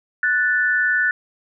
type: tone pair together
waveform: sine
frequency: 1480 / 1760 Hz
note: F#6 / A6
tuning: 0 / 0 cents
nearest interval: minor third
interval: 300 cents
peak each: -18 / -19 dBFS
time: 0.23-1.11 s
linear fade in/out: 2 ms
effects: none